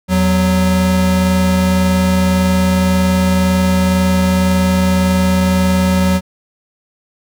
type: tone pair together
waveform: square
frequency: 82.41 / 185 Hz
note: E2 / F#3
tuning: 0 / 0 cents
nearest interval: octave + major second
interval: 1400 cents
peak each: -18 / -12 dBFS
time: 0.08-6.21 s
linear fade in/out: 50 ms
effects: none